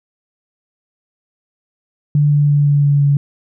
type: tone with pitch steps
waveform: sine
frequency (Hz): 146.83 / 145.9 / 144.98 / 144.06 / 143.15 / 142.24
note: D3 / D3 / D3 / D3 / D3 / C#3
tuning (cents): 0 / -11 / -22 / -33 / -44 / +45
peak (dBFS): -9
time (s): 2.15-3.17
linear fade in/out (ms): 2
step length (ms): 170
effects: none